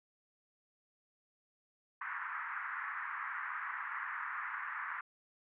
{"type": "band-pass noise", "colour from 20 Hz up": "white", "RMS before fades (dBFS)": -41, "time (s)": [2.01, 5.01], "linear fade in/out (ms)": 5, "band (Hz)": [1000, 1900], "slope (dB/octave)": 48, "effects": []}